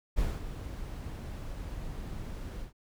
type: noise with ADSR envelope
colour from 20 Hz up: brown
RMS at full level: -29 dBFS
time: 0.16-2.73 s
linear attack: 27 ms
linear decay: 210 ms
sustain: -10 dB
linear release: 120 ms
effects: none